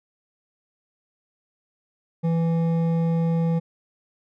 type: tone with hard clipping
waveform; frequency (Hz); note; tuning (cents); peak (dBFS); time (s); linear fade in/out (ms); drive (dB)
sine; 165.9; E3; +11; -21; 2.23-3.6; 20; 9
effects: none